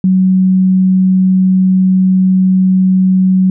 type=tone; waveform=sine; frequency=187 Hz; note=F#3; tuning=19 cents sharp; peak=-6 dBFS; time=0.04-3.5 s; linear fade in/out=2 ms; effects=none